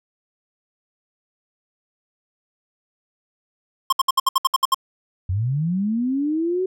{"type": "tone bursts", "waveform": "square", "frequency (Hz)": 1063, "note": "C6", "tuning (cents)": 27, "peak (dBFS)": -14, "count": 10, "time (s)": [3.9, 4.745], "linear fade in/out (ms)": 5, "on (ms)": 26, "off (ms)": 65}
{"type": "linear sweep", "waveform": "sine", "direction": "up", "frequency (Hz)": [85.4, 380.2], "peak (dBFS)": -19, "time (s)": [5.29, 6.66], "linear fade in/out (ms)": 5}
{"effects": []}